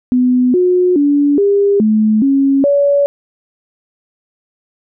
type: tone with pitch steps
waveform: sine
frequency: 250.5 / 361.8 / 287.6 / 402 / 215.9 / 274.3 / 568 Hz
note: B3 / F#4 / D4 / G4 / A3 / C#4 / C#5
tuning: +25 / -39 / -36 / +44 / -33 / -18 / +42 cents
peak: -8 dBFS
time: 0.12-3.06 s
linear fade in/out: 0 ms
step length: 420 ms
effects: none